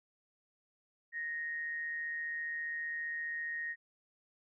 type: tone with amplitude modulation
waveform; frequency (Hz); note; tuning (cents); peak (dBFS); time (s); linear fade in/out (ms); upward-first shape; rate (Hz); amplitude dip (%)
sine; 1863; A#6; -2; -34; 1.12-3.76; 50; sine; 155; 40
effects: none